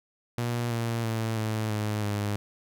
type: tone with pitch steps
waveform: sawtooth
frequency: 119.3 / 115.9 / 112.6 / 109.4 / 106.28 / 103.26 Hz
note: A#2 / A#2 / A2 / A2 / G#2 / G#2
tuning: +41 / -10 / +40 / -9 / +40 / -9 cents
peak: -23 dBFS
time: 0.38-2.36 s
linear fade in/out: 0 ms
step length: 330 ms
effects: none